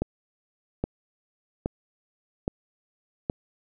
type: click train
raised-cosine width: 2 ms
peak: -12 dBFS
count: 5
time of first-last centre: 0.02-3.299 s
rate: 1.22 Hz
effects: none